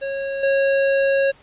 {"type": "tone with level steps", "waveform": "square", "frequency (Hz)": 548, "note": "C#5", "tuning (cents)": -20, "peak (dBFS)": [-24, -16], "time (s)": [0.01, 1.32], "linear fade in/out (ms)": 20, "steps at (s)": 0.43, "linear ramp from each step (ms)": 5, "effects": ["pink hiss -51 dBFS RMS until 1.42 s", "resampled to 8000 Hz"]}